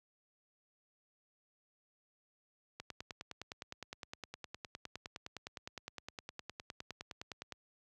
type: click train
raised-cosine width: 0.2 ms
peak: -26 dBFS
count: 47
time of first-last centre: 2.8-7.523 s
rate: 9.74 Hz
effects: high-pass 60 Hz 12 dB/octave